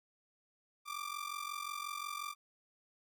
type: ring-modulated tone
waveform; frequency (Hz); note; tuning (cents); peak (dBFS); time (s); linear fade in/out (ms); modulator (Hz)
sawtooth; 1181; D6; +9; -33; 0.85-2.35; 50; 22.8
effects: none